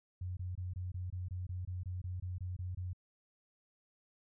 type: tone bursts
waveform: sine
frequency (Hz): 90.8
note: F#2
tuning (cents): -32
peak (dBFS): -37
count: 15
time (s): 0.21-2.932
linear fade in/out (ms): 5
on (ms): 160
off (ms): 23
effects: none